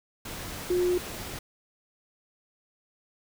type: tone in noise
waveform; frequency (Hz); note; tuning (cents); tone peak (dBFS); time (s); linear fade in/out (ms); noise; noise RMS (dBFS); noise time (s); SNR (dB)
sine; 358.1; F4; +43; -22; 0.7-0.98; 5; pink; -38; 0.25-1.39; +13
effects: none